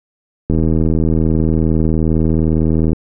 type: click train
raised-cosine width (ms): 3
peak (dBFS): -3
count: 195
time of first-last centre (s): 0.5-2.931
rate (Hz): 79.8
effects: none